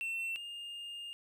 triangle tone pair in turn, 2699 / 2822 Hz, E7 / F7, +40 / +17 cents, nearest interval minor second, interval 77 cents, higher second, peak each -33 / -40 dBFS, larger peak first, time 0.01-0.36 / 0.36-1.13 s, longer second, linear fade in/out 0 ms, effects none

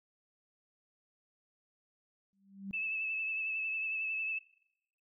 sine tone with exponential growth, 196 Hz, G3, in tune, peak -36 dBFS, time 2.33-2.71 s, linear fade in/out 0 ms, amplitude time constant 81 ms
sine tone with vibrato, 2616 Hz, E7, 14 cents flat, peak -33 dBFS, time 2.73-4.39 s, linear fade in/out 10 ms, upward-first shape sine, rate 11 Hz, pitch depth 27 cents each way
effects noise-tail reverb RT60 0.9 s tail -23 dB re dry

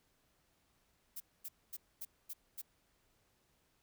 violet noise bursts, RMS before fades -44 dBFS, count 6, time 1.16-2.618 s, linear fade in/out 10 ms, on 43 ms, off 240 ms, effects pink hiss -75 dBFS RMS until 3.82 s

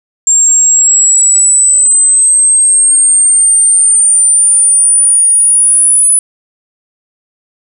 sine linear sweep, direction up, 7400 to 9956 Hz, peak -4 dBFS, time 0.27-6.19 s, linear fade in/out 2 ms, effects none

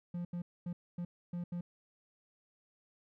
triangle tone bursts at uneven times, 174.61 Hz, F3, in tune, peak -34 dBFS, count 6, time 0.14-0.25 / 0.33-0.42 / 0.66-0.73 / 0.98-1.05 / 1.33-1.44 / 1.52-1.61 s, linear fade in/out 5 ms, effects none

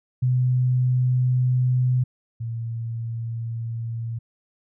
sine tone pair in turn, 126.2 / 115.16 Hz, B2 / A#2, +38 / -21 cents, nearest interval major second, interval 159 cents, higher first, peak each -17 / -26 dBFS, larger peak first, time 0.22-2.04 / 2.4-4.19 s, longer first, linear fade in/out 10 ms, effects none

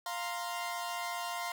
sawtooth chord, F suspended fourth, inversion none, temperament equal, 698.5 / 932.3 / 1046.5 Hz, F5 / Bb5 / C6, 0 / 0 / 0 cents, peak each -35 / -38 / -36 dBFS, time 0.06-1.52 s, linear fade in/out 2 ms, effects none

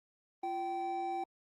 triangle tone pair together, 344.6 / 773.6 Hz, F4 / G5, -23 / -23 cents, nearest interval octave + major second, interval 1400 cents, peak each -39 / -33 dBFS, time 0.43-1.24 s, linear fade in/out 5 ms, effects Opus 32 kbps

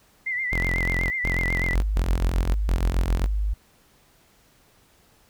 sine tone with vibrato, 2035 Hz, C7, 49 cents flat, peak -24 dBFS, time 0.26-1.75 s, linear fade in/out 10 ms, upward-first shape sine, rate 8.1 Hz, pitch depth 72 cents each way
sawtooth tone bursts, 43.65 Hz, F1, in tune, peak -20 dBFS, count 4, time 0.52-3.26 s, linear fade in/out 0 ms, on 580 ms, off 140 ms
sine tone, 51.2 Hz, G#1, 24 cents flat, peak -21 dBFS, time 1.73-3.54 s, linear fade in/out 10 ms
effects pink hiss -59 dBFS RMS until 5.29 s

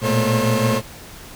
30% pulse tone cluster, 114.6 / 120.7 / 217.8 / 536 Hz, A#2 / B2 / A3 / C5, -29 / -39 / -17 / +42 cents, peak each -19 dBFS, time 0.01-0.82 s, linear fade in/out 50 ms, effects pink hiss -39 dBFS RMS until 1.35 s

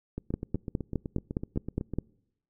two click trains, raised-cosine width 3 ms, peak -21 / -15 dBFS, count 15 / 9, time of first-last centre 0.18-1.937 / 0.34-1.986 s, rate 7.97 / 4.86 Hz, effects noise-tail reverb RT60 0.8 s tail -26 dB re dry

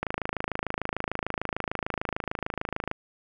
click train, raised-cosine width 0.5 ms, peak -13 dBFS, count 78, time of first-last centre 0.03-2.914 s, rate 26.7 Hz, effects none

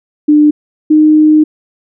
sine tone pair in turn, 299 / 307.2 Hz, D4 / D#4, +31 / -22 cents, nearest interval unison, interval 47 cents, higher second, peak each -3 dBFS, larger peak neither, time 0.28-0.51 / 0.9-1.44 s, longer second, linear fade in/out 10 ms, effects none

